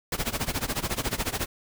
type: noise with tremolo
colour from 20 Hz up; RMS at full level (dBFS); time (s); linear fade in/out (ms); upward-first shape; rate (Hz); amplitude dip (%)
pink; -26; 0.12-1.46; 2; sine; 14; 90
effects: none